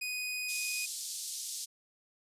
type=tone; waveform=sawtooth; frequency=2489 Hz; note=D#7; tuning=in tune; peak=-31 dBFS; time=0.01-0.86 s; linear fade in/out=10 ms
type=band-pass noise; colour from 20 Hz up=white; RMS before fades=-40 dBFS; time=0.48-1.66 s; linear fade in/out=20 ms; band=4100 to 10000 Hz; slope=24 dB/octave
effects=resampled to 32000 Hz